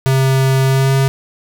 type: tone with pitch glide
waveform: square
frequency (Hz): 133.3 to 135.16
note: C3 to C#3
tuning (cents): +33 to -43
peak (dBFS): -11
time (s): 0.06-1.08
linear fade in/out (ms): 0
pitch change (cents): +24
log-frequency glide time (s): 0.65-0.94
effects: none